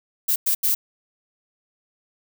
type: noise bursts at uneven times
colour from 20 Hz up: violet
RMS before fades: -20 dBFS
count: 3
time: 0.28-0.36 / 0.46-0.55 / 0.63-0.75 s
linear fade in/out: 10 ms
effects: none